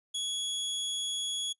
sawtooth tone, 3355 Hz, G#7, 17 cents sharp, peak -28 dBFS, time 0.14-1.53 s, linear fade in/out 10 ms, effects noise-tail reverb RT60 0.1 s tail -20 dB re dry + resampled to 24000 Hz

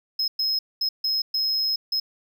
triangle tone bursts at uneven times, 5140 Hz, E8, 45 cents flat, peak -20 dBFS, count 6, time 0.19-0.28 / 0.39-0.59 / 0.81-0.89 / 1.04-1.22 / 1.34-1.76 / 1.92-2 s, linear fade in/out 5 ms, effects none

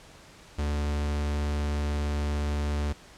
45% pulse tone, 73.42 Hz, D2, in tune, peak -26 dBFS, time 0.58-2.93 s, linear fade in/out 10 ms, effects pink hiss -51 dBFS RMS until 3.17 s + low-pass 8000 Hz 12 dB/octave

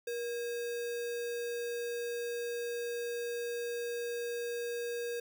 sine tone with sample-and-hold, 474.8 Hz, A#4, 32 cents sharp, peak -34 dBFS, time 0.07-5.2 s, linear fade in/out 5 ms, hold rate 2100 Hz, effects none

